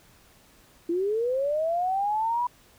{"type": "linear sweep", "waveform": "sine", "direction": "up", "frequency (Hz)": [329.6, 987.8], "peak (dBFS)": -23, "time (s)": [0.89, 2.47], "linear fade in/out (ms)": 5, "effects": ["pink hiss -57 dBFS RMS until 2.78 s"]}